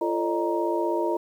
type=tone cluster; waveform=sine; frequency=342.6 / 443.1 / 556 / 612 / 938 Hz; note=F4 / A4 / C#5 / D#5 / A#5; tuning=-33 / +12 / +5 / -29 / +11 cents; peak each=-26 / -31 / -34 / -29 / -29 dBFS; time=0.01-1.17 s; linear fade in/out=5 ms; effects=9-bit